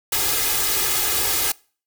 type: noise with comb filter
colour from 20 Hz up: white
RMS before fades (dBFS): -21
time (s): 0.12-1.52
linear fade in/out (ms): 5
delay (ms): 2.4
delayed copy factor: +0.9
effects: noise-tail reverb RT60 0.4 s tail -24 dB re dry